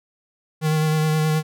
square tone with vibrato, 155.56 Hz, D#3, in tune, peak -18 dBFS, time 0.61-1.43 s, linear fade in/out 50 ms, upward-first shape sine, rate 9.5 Hz, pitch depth 19 cents each way, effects none

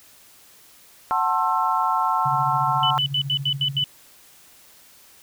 sine chord, F# half-diminished seventh, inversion none, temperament just, 740 / 888 / 1065.6 / 1332 Hz, F#5 / A5 / C6 / E6, 0 / +16 / +31 / +18 cents, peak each -26 / -23 / -23 / -25 dBFS, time 1.11-2.98 s, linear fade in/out 0 ms
sine tone with tremolo, 138.59 Hz, C#3, in tune, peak -25 dBFS, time 2.25-3.84 s, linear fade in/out 10 ms, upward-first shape sine, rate 14 Hz, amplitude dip 65%
sine tone bursts, 2994 Hz, F#7, 20 cents sharp, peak -19 dBFS, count 7, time 2.83-3.841 s, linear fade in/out 2 ms, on 75 ms, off 81 ms
effects white hiss -51 dBFS RMS until 5.22 s

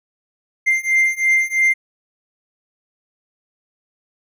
triangle beating tone pair, 2093 / 2096 Hz, C7 / C7, 0 / +2 cents, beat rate 3 Hz, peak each -16 / -15 dBFS, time 0.66-1.74 s, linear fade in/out 20 ms, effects none

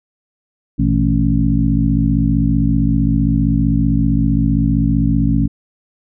harmonic tone with a mistuned harmonic, 55.4 Hz, A1, 13 cents sharp, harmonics 1 / 2 / 3 / 4 / 5, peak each -18 / -18 / -18 / -18 / -18 dBFS, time 0.78-5.48 s, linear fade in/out 20 ms, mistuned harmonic 2, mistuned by +150 cents, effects none

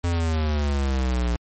square exponential sweep, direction down, 87.31 to 58.27 Hz, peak -21 dBFS, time 0.04-1.36 s, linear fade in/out 0 ms, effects MP3 32 kbps

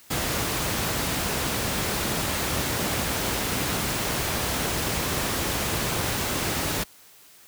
pink noise, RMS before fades -26 dBFS, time 0.1-6.84 s, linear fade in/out 10 ms, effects white hiss -52 dBFS RMS until 7.47 s + high-pass 60 Hz 12 dB/octave

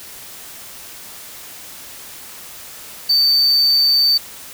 triangle tone, 4571 Hz, D8, 48 cents flat, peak -10 dBFS, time 3.09-4.18 s, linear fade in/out 10 ms, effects white hiss -36 dBFS RMS until 4.53 s

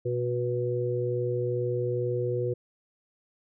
harmonic tone, 122.3 Hz, B2, 16 cents flat, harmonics 1 / 3 / 4, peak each -30 / -30 / -30 dBFS, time 0.05-2.54 s, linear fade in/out 10 ms, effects none

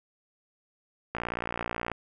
click train, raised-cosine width 0.5 ms, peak -16 dBFS, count 46, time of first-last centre 1.15-1.917 s, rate 58.7 Hz, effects none

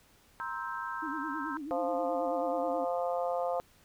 sine chord, C dominant seventh, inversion third, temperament just, 941.9 / 1046.5 / 1308.1 / 1569.8 Hz, Bb5 / C6 / E6 / G6, +18 / 0 / -14 / +2 cents, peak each -40 dBFS, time 0.4-1.57 s, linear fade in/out 0 ms
sine tone with vibrato, 296.3 Hz, D4, 15 cents sharp, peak -37 dBFS, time 1.02-2.85 s, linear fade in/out 10 ms, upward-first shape sine, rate 9.3 Hz, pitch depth 140 cents each way
harmonic tone, 174.61 Hz, F3, in tune, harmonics 3 / 4 / 5 / 6 / 7, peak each -32 / -33 / -40 / -43 / -43 dBFS, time 1.71-3.6 s, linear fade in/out 0 ms
effects pink hiss -63 dBFS RMS until 3.84 s

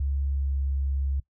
sine tone with pitch glide, 69.3 to 68.46 Hz, C#2 to C#2, 0 to -21 cents, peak -24 dBFS, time 0-1.2 s, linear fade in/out 5 ms, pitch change -21 cents, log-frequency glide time 0.24-0.54 s, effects noise-tail reverb RT60 0.1 s tail -20 dB re dry

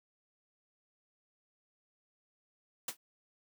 white noise with exponential decay, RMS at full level -31 dBFS, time 2.88-2.97 s, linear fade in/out 5 ms, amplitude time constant 18 ms, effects high-pass 150 Hz 12 dB/octave

